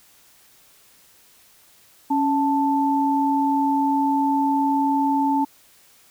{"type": "tone pair together", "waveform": "sine", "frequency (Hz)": [277.5, 880.3], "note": ["C#4", "A5"], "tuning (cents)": [2, 1], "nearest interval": "octave + minor sixth", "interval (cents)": 1999, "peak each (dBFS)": -20, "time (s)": [2.1, 5.45], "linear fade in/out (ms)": 10, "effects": ["white hiss -54 dBFS RMS until 6.1 s"]}